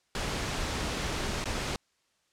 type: noise with dropouts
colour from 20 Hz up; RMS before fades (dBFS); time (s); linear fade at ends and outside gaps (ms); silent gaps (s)
pink; -32; 0.15-1.76; 1; 1.442-1.456
effects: white hiss -72 dBFS RMS until 2.32 s + low-pass 7000 Hz 12 dB/octave